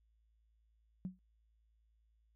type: tone with exponential decay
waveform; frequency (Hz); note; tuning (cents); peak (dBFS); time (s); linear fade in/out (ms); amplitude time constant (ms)
sine; 185; F#3; 0; -34; 1.05-1.19; 0; 30
effects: tanh soft clip ceiling -30 dBFS + added 55 Hz sine -70 dBFS peak until 2.35 s